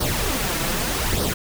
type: noise with flanger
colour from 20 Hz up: pink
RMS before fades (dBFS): -23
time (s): 0-1.34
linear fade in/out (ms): 10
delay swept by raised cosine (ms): 0.2 to 6.1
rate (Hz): 0.82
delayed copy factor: +0.6
effects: none